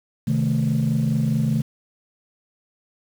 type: chord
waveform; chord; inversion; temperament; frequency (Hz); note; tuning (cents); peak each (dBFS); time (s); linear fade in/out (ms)
sine; A diminished; first; equal; 130.81 / 155.56 / 220; C3 / Eb3 / A3; 0 / 0 / 0; -21; 0.27-1.62; 10
effects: tanh soft clip ceiling -13 dBFS + 7-bit